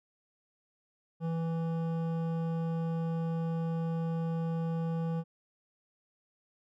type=tone with hard clipping; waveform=sine; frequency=164.81 Hz; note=E3; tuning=in tune; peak=-32 dBFS; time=1.2-5.24 s; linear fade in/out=50 ms; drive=12 dB; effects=none